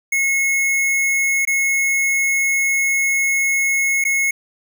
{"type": "tone with dropouts", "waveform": "square", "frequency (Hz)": 2177, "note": "C#7", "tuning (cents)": -32, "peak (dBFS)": -16, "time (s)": [0.12, 4.31], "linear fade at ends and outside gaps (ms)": 5, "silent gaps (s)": [[1.452, 1.473], [4.041, 4.05]], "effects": []}